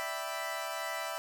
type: chord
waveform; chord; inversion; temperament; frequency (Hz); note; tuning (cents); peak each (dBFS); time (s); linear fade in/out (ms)
20% pulse; E minor seventh; third; equal; 587.3 / 659.3 / 784 / 987.8; D5 / E5 / G5 / B5; 0 / 0 / 0 / 0; -38 / -33 / -38 / -36; 0-1.18; 0
effects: none